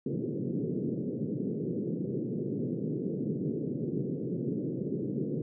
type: band-pass noise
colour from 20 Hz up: pink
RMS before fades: -33 dBFS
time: 0.06-5.42 s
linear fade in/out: 2 ms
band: 130 to 450 Hz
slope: 48 dB/octave
effects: none